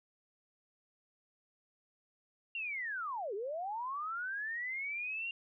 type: linear two-way sweep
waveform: sine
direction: down then up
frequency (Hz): 2794 to 377.2 to 2794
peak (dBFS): -36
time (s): 2.55-5.31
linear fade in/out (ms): 2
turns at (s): 3.34
effects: none